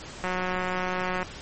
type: click train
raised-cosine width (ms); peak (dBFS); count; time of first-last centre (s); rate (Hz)
0.5; -14; 182; 0.24-1.229; 183
effects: pink hiss -41 dBFS RMS until 1.41 s + MP3 32 kbps